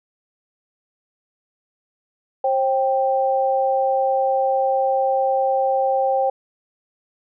sine tone pair together, 534.2 / 785 Hz, C5 / G5, +36 / +2 cents, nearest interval perfect fifth, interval 666 cents, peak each -19 dBFS, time 2.44-6.3 s, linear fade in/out 5 ms, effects none

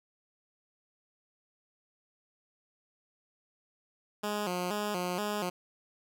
10% pulse tone with vibrato, 193.2 Hz, G3, 25 cents flat, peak -23 dBFS, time 4.23-5.5 s, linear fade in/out 10 ms, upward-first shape square, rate 2.1 Hz, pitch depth 130 cents each way, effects none

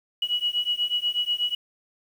sine beating tone pair, 2920 / 2928.2 Hz, F#7 / F#7, -24 / -19 cents, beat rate 8.2 Hz, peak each -26 dBFS, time 0.22-1.55 s, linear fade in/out 5 ms, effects 8-bit

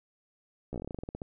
slowing click train, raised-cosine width 2 ms, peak -24 dBFS, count 15, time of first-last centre 0.73-1.218 s, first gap 14 ms, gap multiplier 1.13, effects none

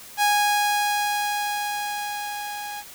sawtooth tone with level ramp, 826 Hz, G#5, 10 cents flat, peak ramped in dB -13 to -28 dBFS, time 0.17-2.84 s, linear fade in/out 50 ms, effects white hiss -43 dBFS RMS until 2.94 s

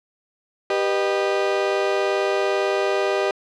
35% pulse chord, G augmented, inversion none, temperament just, 392 / 490 / 612.5 Hz, G4 / B4 / D#5, 0 / -14 / -27 cents, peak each -20 / -25 / -22 dBFS, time 0.7-3.31 s, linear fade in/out 2 ms, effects low-pass 4000 Hz 12 dB/octave

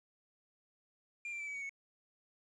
triangle tone with pitch steps, 2395 / 2357 / 2319 / 2282 / 2245 / 2209 Hz, D7 / D7 / D7 / C#7 / C#7 / C#7, +33 / +6 / -22 / +50 / +21 / -7 cents, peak -38 dBFS, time 1.25-1.694 s, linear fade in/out 2 ms, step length 74 ms, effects resampled to 22050 Hz + 11-bit

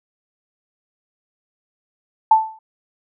sine tone with exponential decay, 880 Hz, A5, in tune, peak -5 dBFS, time 2.31-2.59 s, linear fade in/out 5 ms, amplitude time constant 59 ms, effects none

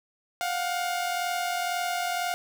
sawtooth tone pair together, 707 / 749 Hz, F5 / F#5, +21 / +21 cents, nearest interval minor second, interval 100 cents, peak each -24 / -30 dBFS, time 0.41-2.34 s, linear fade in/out 0 ms, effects none

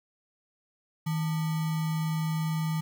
sine tone with sample-and-hold, 158.8 Hz, D#3, 36 cents sharp, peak -26 dBFS, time 1.06-2.81 s, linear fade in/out 10 ms, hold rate 1050 Hz, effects none

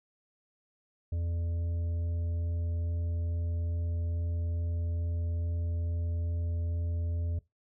harmonic tone with a mistuned harmonic, 84.9 Hz, F2, 48 cents flat, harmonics 1 / 3 / 5 / 7, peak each -29 / -50 / -53 / -52 dBFS, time 1.12-7.39 s, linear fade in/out 5 ms, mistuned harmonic 1, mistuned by -16 cents, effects noise-tail reverb RT60 0.2 s tail -20 dB re dry

